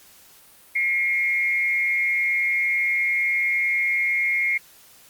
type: tone with frequency modulation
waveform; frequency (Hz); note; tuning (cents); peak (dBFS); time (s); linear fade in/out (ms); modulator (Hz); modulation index
sine; 2149; C7; +46; -19; 0.75-4.58; 10; 191; 0.46
effects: white hiss -51 dBFS RMS until 5.09 s + Opus 48 kbps